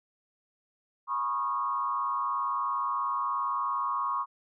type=tone with frequency modulation; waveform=sine; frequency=1095 Hz; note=C#6; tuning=22 cents flat; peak=-27 dBFS; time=1.07-4.26 s; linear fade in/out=50 ms; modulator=117 Hz; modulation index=1; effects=none